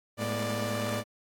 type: tone cluster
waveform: sawtooth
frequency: 108.9 / 208 / 240.9 / 589 Hz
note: A2 / G#3 / B3 / D5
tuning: -17 / +3 / -43 / +5 cents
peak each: -30 / -34 / -33 / -29 dBFS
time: 0.17-1.04 s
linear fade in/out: 50 ms
effects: AAC 64 kbps